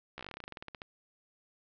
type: slowing click train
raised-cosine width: 0.3 ms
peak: -26 dBFS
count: 19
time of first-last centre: 0.18-0.818 s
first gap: 14 ms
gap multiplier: 1.1
effects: low-pass 5000 Hz 12 dB/octave